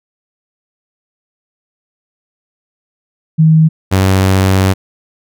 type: tone pair in turn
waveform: sine / sawtooth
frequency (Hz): 158.7 / 95.21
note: D#3 / G2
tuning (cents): +35 / -50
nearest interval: major sixth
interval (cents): 885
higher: first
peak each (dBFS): -4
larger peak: neither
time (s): 3.38-3.69 / 3.91-4.74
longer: second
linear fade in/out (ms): 20
effects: none